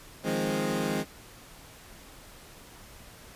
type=chord; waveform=20% pulse; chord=F minor seventh; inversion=third; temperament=equal; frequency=155.56 / 174.61 / 207.7 / 261.6 Hz; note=Eb3 / F3 / Ab3 / C4; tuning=0 / 0 / 0 / 0 cents; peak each=-29 / -30 / -26 / -28 dBFS; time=0.23-1.05 s; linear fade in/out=50 ms; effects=pink hiss -50 dBFS RMS until 3.35 s + resampled to 32000 Hz